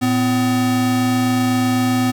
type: tone pair together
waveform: square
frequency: 112.36 / 252.9 Hz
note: A2 / B3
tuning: +37 / +41 cents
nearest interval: octave + major second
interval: 1404 cents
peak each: -23 / -16 dBFS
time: 0.01-2.12 s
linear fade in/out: 20 ms
effects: none